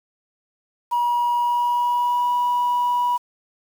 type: tone with pitch glide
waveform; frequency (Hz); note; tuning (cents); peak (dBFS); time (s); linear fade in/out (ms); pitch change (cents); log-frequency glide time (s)
sine; 961 to 974.4; B5 to B5; -48 to -24; -16; 0.91-3.18; 20; +24; 1.41-2.3
effects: tanh soft clip ceiling -14 dBFS + 7-bit